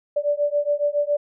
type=beating tone pair; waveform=sine; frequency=580 / 587.2 Hz; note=D5 / D5; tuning=-22 / 0 cents; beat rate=7.2 Hz; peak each=-22 dBFS; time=0.16-1.17 s; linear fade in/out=10 ms; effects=none